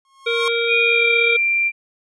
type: tone with exponential growth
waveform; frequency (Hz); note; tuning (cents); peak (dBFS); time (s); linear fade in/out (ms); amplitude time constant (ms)
45% pulse; 1082; C#6; -42; -20; 0.05-0.48; 1; 92
type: harmonic tone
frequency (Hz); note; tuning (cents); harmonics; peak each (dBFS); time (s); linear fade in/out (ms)
466.2; A#4; 0; 1 / 3 / 5 / 7 / 8; -20 / -27 / -22 / -29 / -27; 0.26-1.37; 10
type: tone with pitch glide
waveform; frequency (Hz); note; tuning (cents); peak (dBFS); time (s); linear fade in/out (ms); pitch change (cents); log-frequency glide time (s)
sine; 2443 to 2367; D#7 to D7; -32 to +13; -15; 0.67-1.72; 50; -55; 0.81-1.03
effects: resampled to 24000 Hz